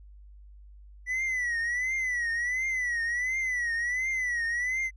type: tone with vibrato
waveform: triangle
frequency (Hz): 1967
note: B6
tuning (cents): -7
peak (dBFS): -25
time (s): 1.06-4.91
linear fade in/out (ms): 50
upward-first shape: triangle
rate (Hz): 1.4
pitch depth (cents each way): 130
effects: added 50 Hz sine -47 dBFS peak until 4.96 s + resampled to 22050 Hz